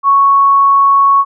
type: tone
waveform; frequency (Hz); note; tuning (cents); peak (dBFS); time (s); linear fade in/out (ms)
sine; 1108.7; C#6; 0; -5; 0.03-1.25; 50
effects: none